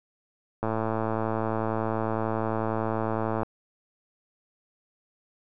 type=click train; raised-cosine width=1 ms; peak=-14 dBFS; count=312; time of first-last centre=0.63-3.432 s; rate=111 Hz; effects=none